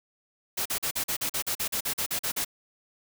white noise bursts, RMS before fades -29 dBFS, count 15, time 0.57-2.448 s, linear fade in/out 10 ms, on 86 ms, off 42 ms, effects none

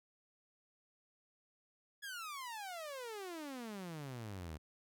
sawtooth exponential sweep, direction down, 1703 to 73.1 Hz, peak -40 dBFS, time 2.02-4.58 s, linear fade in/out 20 ms, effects none

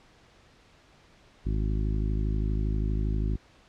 harmonic tone, 52.5 Hz, G#1, 19 cents sharp, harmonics 1 / 2 / 3 / 4 / 5 / 6 / 7, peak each -26 / -32 / -36 / -38 / -40 / -42 / -43 dBFS, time 1.45-3.37 s, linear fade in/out 20 ms, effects pink hiss -58 dBFS RMS until 3.68 s + low-pass 5000 Hz 12 dB/octave

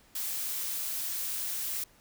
blue noise, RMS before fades -34 dBFS, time 0.15-1.84 s, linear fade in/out 5 ms, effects pink hiss -61 dBFS RMS until 2 s

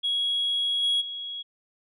sine tone with level steps, 3322 Hz, G#7, in tune, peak -22 / -19 / -32 dBFS, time 0.03-1.43 s, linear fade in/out 20 ms, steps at 0.82 / 1 s, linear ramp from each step 20 ms, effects tanh soft clip ceiling -19 dBFS

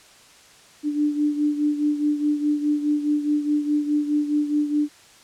sine beating tone pair, 295.2 / 300 Hz, D4 / D4, +9 / +37 cents, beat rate 4.8 Hz, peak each -20 / -26 dBFS, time 0.83-4.89 s, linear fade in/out 50 ms, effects white hiss -50 dBFS RMS until 5.23 s + low-pass 8000 Hz 12 dB/octave

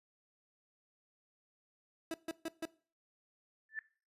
30% pulse tone bursts, 326.5 Hz, E4, 17 cents flat, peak -34 dBFS, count 4, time 2.11-2.654 s, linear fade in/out 2 ms, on 31 ms, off 140 ms
sine tone with exponential growth, 1760 Hz, A6, in tune, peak -33 dBFS, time 3.69-3.79 s, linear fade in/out 1 ms, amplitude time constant 21 ms
effects noise-tail reverb RT60 0.4 s tail -20 dB re dry + resampled to 32000 Hz

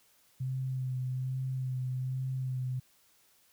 sine tone with vibrato, 129.4 Hz, C3, 19 cents flat, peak -31 dBFS, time 0.4-2.8 s, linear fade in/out 10 ms, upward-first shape sine, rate 1.2 Hz, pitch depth 22 cents each way, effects white hiss -66 dBFS RMS until 3.52 s

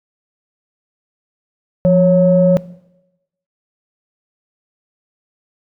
sine tone pair together, 174.61 / 552.1 Hz, F3 / C#5, 0 / -7 cents, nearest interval octave + minor sixth, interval 1993 cents, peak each -10 dBFS, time 1.85-2.57 s, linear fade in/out 0 ms, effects noise-tail reverb RT60 0.9 s tail -19 dB re dry + tanh soft clip ceiling 0 dBFS

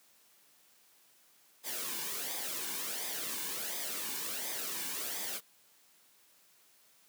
white noise with flanger, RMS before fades -38 dBFS, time 1.63-5.41 s, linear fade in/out 50 ms, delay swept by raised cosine 0.71 to 1.57 ms, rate 1.4 Hz, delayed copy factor -0.6, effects white hiss -65 dBFS RMS until 7.08 s + high-pass 150 Hz 12 dB/octave

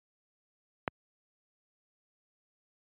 click, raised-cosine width 0.5 ms, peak -13 dBFS, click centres 0.878 s, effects high-pass 80 Hz 12 dB/octave + resampled to 8000 Hz

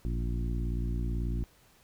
harmonic tone with a mistuned harmonic, 58.2 Hz, A#1, 2 cents flat, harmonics 1 / 2 / 3 / 4 / 5 / 6, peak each -30 / -36 / -40 / -42 / -44 / -46 dBFS, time 0.05-1.44 s, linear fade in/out 0 ms, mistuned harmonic 1, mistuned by -130 cents, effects pink hiss -62 dBFS RMS until 1.83 s

